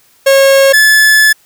45% pulse tone pair in turn, 545 / 1727.3 Hz, C#5 / A6, -29 / -32 cents, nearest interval octave + minor sixth, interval 1997 cents, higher second, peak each -4 dBFS, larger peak neither, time 0.26-0.73 / 0.73-1.33 s, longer second, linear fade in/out 10 ms, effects white hiss -49 dBFS RMS until 1.45 s

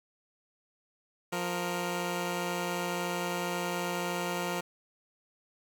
10% pulse tone pair together, 176.2 / 466.7 Hz, F3 / A#4, +16 / +2 cents, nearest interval octave + perfect fourth, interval 1686 cents, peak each -24 / -28 dBFS, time 1.32-4.61 s, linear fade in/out 10 ms, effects none

